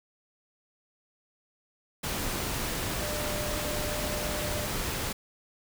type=tone in noise; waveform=sine; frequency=598 Hz; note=D5; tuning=31 cents sharp; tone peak=-36 dBFS; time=3-4.66 s; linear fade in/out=10 ms; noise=pink; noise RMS=-32 dBFS; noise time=2.03-5.13 s; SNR=-7 dB; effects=none